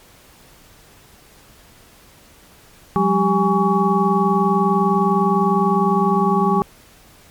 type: tone cluster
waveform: sine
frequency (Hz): 180.6 / 200.5 / 393.2 / 825 / 1125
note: F#3 / G3 / G4 / G#5 / C#6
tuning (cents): -42 / +39 / +5 / -12 / +25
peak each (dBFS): -20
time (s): 2.96-6.62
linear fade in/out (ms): 0
effects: pink hiss -48 dBFS RMS until 7.3 s + MP3 96 kbps

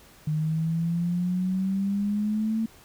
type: exponential sweep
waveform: sine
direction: up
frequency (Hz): 152.1 to 225.1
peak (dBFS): -23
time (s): 0.27-2.66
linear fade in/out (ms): 5
effects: pink hiss -53 dBFS RMS until 2.84 s

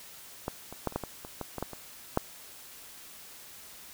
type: clicks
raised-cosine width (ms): 1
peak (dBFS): -17 / -27 / -14 / -30 / -15 / -21 / -27 / -20 / -21 / -17 / -26 / -10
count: 12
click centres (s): 0.481 / 0.726 / 0.873 / 0.924 / 0.96 / 1.037 / 1.249 / 1.413 / 1.583 / 1.626 / 1.733 / 2.174
effects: white hiss -49 dBFS RMS until 3.93 s

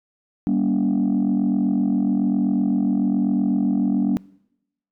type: tone cluster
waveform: sine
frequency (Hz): 196.4 / 237.5 / 285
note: G3 / A#3 / C#4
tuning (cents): +4 / +33 / +48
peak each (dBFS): -20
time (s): 0.47-4.17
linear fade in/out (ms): 0
effects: noise-tail reverb RT60 0.8 s tail -23 dB re dry + tanh soft clip ceiling -13 dBFS

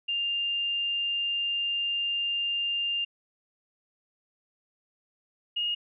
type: tone pair in turn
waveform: sine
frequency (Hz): 2800 / 2859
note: F7 / F7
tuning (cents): +4 / +40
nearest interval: unison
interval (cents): 36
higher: second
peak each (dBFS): -26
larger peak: neither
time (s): 0.08-3.05 / 5.56-5.75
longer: first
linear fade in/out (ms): 10
effects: none

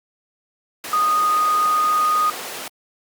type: tone in noise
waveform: sine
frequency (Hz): 1238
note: D#6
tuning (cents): -9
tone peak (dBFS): -15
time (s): 0.93-2.3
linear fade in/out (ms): 2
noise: pink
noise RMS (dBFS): -29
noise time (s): 0.84-2.68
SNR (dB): +11
effects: high-pass 400 Hz 12 dB/octave + Opus 48 kbps

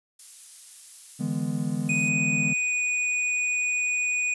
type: noise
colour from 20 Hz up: violet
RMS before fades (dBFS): -40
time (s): 0.19-2.09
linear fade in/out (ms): 5
type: chord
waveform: triangle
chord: E dominant seventh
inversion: third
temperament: just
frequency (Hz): 148.33 / 164.81 / 206 / 247.2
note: D3 / E3 / G#3 / B3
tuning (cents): +18 / 0 / -14 / +2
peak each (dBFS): -29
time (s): 1.19-2.54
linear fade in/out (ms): 20
type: tone with pitch glide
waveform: square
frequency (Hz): 2489 to 2472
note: D#7 to D#7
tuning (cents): 0 to -12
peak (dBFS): -24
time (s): 1.89-4.34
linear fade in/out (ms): 5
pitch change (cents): -12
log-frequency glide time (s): 2.09-2.76
effects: resampled to 24000 Hz

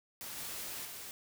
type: noise with level steps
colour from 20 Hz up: white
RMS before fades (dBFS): -44 / -42 / -46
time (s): 0.21-1.11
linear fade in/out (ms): 0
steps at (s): 0.37 / 0.85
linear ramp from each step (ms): 2
effects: none

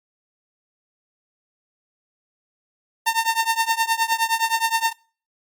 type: tone with tremolo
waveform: sawtooth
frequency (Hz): 907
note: A#5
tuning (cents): -48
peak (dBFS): -11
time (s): 3.06-4.93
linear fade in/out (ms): 10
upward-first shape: triangle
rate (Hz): 9.6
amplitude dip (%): 95
effects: noise-tail reverb RT60 0.4 s tail -24 dB re dry + Opus 32 kbps

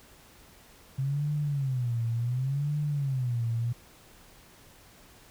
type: tone with vibrato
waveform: sine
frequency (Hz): 131.1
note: C3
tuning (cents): +4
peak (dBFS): -26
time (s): 0.98-3.73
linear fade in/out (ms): 10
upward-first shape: sine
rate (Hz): 0.69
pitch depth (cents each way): 220
effects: pink hiss -55 dBFS RMS until 5.3 s

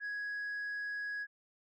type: tone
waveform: sine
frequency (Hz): 1665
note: G#6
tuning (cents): +4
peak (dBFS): -34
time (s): 0-1.27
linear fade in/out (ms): 50
effects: tanh soft clip ceiling -35 dBFS

